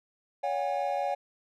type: tone cluster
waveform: triangle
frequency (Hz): 565 / 724 / 809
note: C#5 / F#5 / G#5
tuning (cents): +33 / -38 / -46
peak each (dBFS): -30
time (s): 0.43-1.15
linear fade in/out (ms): 10
effects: none